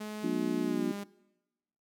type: tone with pitch glide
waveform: sawtooth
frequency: 212.5 to 202 Hz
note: G#3 to G#3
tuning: +40 to -48 cents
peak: -33 dBFS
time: 0-1.04 s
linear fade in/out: 10 ms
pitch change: -88 cents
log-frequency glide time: 0.62-0.85 s
type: harmonic tone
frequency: 60.2 Hz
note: B1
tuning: 44 cents flat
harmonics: 3 / 4 / 5 / 6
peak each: -36 / -33 / -32 / -35 dBFS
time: 0.23-0.92 s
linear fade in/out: 10 ms
effects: noise-tail reverb RT60 1.0 s tail -22 dB re dry + MP3 96 kbps